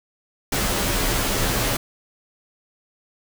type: noise with comb filter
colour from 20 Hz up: pink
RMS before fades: -22 dBFS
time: 0.52-1.77 s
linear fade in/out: 5 ms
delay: 13 ms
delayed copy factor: -0.9
effects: none